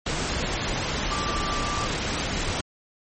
sine tone in noise, 1174.7 Hz, D6, in tune, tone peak -29 dBFS, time 1.11-1.87 s, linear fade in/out 5 ms, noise pink, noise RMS -27 dBFS, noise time 0.06-2.61 s, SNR -5 dB, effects MP3 32 kbps

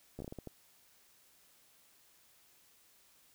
slowing click train, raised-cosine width 2 ms, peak -30 dBFS, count 8, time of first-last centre 0.19-0.473 s, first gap 13 ms, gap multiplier 1.37, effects white hiss -66 dBFS RMS until 3.34 s

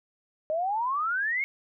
sine exponential sweep, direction up, 607 to 2217 Hz, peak -25 dBFS, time 0.5-1.44 s, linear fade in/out 0 ms, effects none

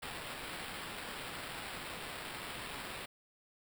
violet noise with sample-and-hold, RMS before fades -44 dBFS, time 0.02-3.06 s, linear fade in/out 10 ms, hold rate 6300 Hz, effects none

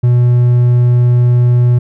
triangle tone, 122.1 Hz, B2, 19 cents flat, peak -4 dBFS, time 0.03-1.79 s, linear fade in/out 10 ms, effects none

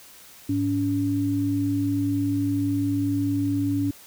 sine tone pair together, 106.12 / 284.3 Hz, G#2 / C#4, +38 / +44 cents, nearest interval octave + perfect fourth, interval 1706 cents, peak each -27 / -22 dBFS, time 0.49-3.91 s, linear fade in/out 5 ms, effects white hiss -48 dBFS RMS until 4.06 s

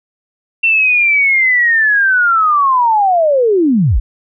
sine linear sweep, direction down, 2709 to 31.29 Hz, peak -8 dBFS, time 0.63-4 s, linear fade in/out 10 ms, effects none

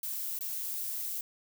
violet noise with dropouts, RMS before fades -36 dBFS, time 0.03-1.21 s, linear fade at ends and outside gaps 2 ms, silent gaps 0.39-0.408 s, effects none

